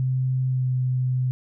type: tone with pitch glide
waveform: sine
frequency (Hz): 129.5 to 127.64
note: C3 to C3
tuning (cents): -17 to -43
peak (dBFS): -20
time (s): 0-1.31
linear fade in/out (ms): 0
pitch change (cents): -26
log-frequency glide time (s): 0.48-0.72
effects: none